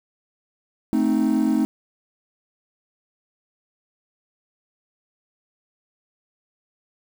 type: chord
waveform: triangle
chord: A diminished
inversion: none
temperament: equal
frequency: 220 / 261.6 / 311.1 Hz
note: A3 / C4 / Eb4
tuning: 0 / 0 / 0 cents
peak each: -19 dBFS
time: 0.93-1.65 s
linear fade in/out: 0 ms
effects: tanh soft clip ceiling -9 dBFS + 7-bit